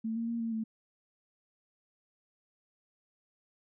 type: tone with pitch steps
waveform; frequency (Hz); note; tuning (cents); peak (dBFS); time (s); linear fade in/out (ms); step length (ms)
sine; 223.3 / 230.1 / 232.9 / 228.1 / 221.7; A3 / A#3 / A#3 / A#3 / A3; +26 / -22 / -1 / -37 / +13; -31; 0.04-0.64; 10; 120
effects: none